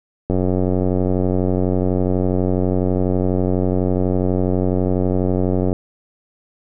click train, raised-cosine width 2 ms, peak -6 dBFS, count 501, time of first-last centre 0.3-5.729 s, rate 92.1 Hz, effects none

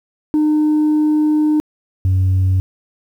sine tone pair in turn, 304.3 / 93.71 Hz, D#4 / F#2, -38 / +23 cents, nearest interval octave + minor sixth, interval 2039 cents, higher first, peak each -9 dBFS, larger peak neither, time 0.34-1.6 / 2.05-2.6 s, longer first, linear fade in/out 0 ms, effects tanh soft clip ceiling -10 dBFS + 8-bit

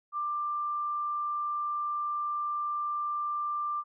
sine tone, 1185 Hz, D6, 15 cents sharp, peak -29 dBFS, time 0.12-3.84 s, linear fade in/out 50 ms, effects none

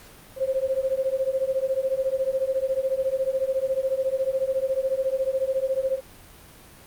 sine beating tone pair, 523 / 537 Hz, C5 / C5, -1 / +45 cents, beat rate 14 Hz, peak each -25 dBFS, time 0.36-6.01 s, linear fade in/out 50 ms, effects pink hiss -48 dBFS RMS until 6.86 s + Opus 48 kbps

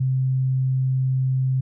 sine tone, 130.81 Hz, C3, in tune, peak -18 dBFS, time 0-1.61 s, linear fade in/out 10 ms, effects none

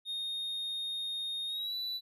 triangle tone with pitch glide, 3698 to 3963 Hz, A#7 to B7, -15 to +5 cents, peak -33 dBFS, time 0.05-2.01 s, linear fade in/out 50 ms, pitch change +120 cents, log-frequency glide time 1.47-1.75 s, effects none

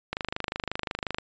click train, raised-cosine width 0.3 ms, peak -13 dBFS, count 28, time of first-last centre 0.13-1.185 s, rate 25.6 Hz, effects resampled to 16000 Hz

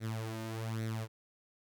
sawtooth tone with flanger, 111.6 Hz, A2, 25 cents sharp, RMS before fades -38 dBFS, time 0-1.08 s, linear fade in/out 50 ms, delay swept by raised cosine 0.5 to 3.3 ms, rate 1.2 Hz, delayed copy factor +0.7, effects none

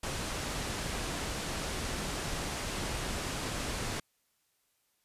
pink low-pass noise, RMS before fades -36 dBFS, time 0.03-4 s, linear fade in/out 5 ms, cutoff 10000 Hz, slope 24 dB/octave, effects white hiss -75 dBFS RMS until 5.04 s + resampled to 32000 Hz

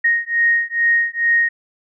sine beating tone pair, 1864.7 / 1867 Hz, A#6 / A#6, 0 / +2 cents, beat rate 2.3 Hz, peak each -17 dBFS, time 0.04-1.49 s, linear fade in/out 10 ms, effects none

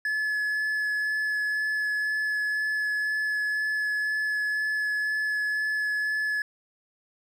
triangle tone with vibrato, 1712 Hz, A6, 48 cents flat, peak -23 dBFS, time 0.05-6.42 s, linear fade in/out 2 ms, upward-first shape sine, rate 2 Hz, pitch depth 8 cents each way, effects 10-bit

